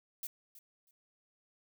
violet noise with echo, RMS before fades -40 dBFS, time 0.23-0.27 s, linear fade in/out 2 ms, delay 320 ms, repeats 2, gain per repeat -15 dB, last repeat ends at 0.91 s, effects none

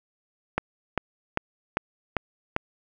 click train, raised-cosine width 0.5 ms, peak -8 dBFS, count 6, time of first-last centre 0.58-2.564 s, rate 2.52 Hz, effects none

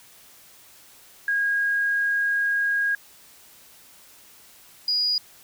sine tone pair in turn, 1635 / 4899 Hz, G#6 / D#8, -28 / -28 cents, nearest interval octave + perfect fifth, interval 1900 cents, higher second, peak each -20 dBFS, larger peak neither, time 1.28-2.95 / 4.88-5.18 s, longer first, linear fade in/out 2 ms, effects white hiss -51 dBFS RMS until 5.43 s

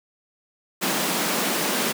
pink high-pass noise, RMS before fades -24 dBFS, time 0.81-1.93 s, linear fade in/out 20 ms, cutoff 170 Hz, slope 48 dB/octave, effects none

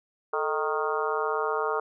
harmonic tone with a mistuned harmonic, 155.56 Hz, D#3, in tune, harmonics 3 / 4 / 5 / 6 / 7 / 8 / 9, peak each -29 / -35 / -35 / -34 / -33 / -32 / -35 dBFS, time 0.33-1.8 s, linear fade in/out 5 ms, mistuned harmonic 3, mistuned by -86 cents, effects none

